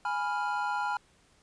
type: chord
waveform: triangle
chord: F diminished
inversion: first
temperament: equal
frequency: 830.6 / 987.8 / 1396.9 Hz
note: Ab5 / Cb6 / F6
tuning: 0 / 0 / 0 cents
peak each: -30 / -32 / -32 dBFS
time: 0.05-0.97 s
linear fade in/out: 2 ms
effects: pink hiss -64 dBFS RMS until 1.42 s + resampled to 22050 Hz